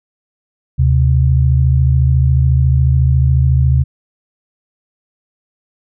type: tone pair together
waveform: sine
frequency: 75.9 / 129.94 Hz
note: D#2 / C3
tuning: -42 / -12 cents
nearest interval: major sixth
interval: 930 cents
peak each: -11 dBFS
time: 0.78-3.84 s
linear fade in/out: 20 ms
effects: none